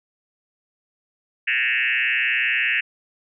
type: tone with frequency modulation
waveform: sine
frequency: 2217 Hz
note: C#7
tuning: in tune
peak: -18 dBFS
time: 1.47-2.81 s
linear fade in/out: 10 ms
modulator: 125 Hz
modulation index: 4.5
effects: none